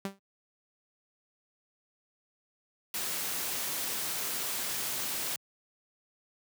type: tone with exponential decay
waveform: sawtooth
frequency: 196 Hz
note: G3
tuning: in tune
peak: -26 dBFS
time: 0.05-0.19 s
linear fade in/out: 0 ms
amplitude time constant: 29 ms
type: noise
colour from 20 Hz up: white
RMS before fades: -34 dBFS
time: 2.94-5.36 s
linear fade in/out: 2 ms
effects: high-pass 100 Hz 12 dB/octave